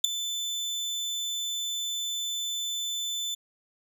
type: tone with ADSR envelope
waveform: 30% pulse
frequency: 3520 Hz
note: A7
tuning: in tune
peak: -11 dBFS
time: 0.04-3.35 s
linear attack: 6 ms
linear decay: 5 ms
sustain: -16 dB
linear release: 10 ms
effects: none